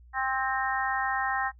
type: harmonic tone with a mistuned harmonic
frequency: 263.9 Hz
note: C4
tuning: 15 cents sharp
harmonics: 3 / 4 / 5 / 6 / 7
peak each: -30 / -33 / -35 / -35 / -32 dBFS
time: 0.13-1.52 s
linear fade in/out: 50 ms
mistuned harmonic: 5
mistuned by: -18 cents
effects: noise-tail reverb RT60 0.1 s tail -20 dB re dry + added 60 Hz sine -50 dBFS peak until 1.59 s